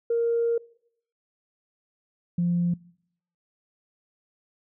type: tone pair in turn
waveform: sine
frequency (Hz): 466.2 / 173.82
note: A#4 / F3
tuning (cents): 0 / -8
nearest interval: octave + perfect fourth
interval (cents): 1708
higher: first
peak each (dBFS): -20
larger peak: neither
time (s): 0.1-0.58 / 2.38-2.74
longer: first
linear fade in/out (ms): 5
effects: noise-tail reverb RT60 0.7 s tail -24 dB re dry + tanh soft clip ceiling -16 dBFS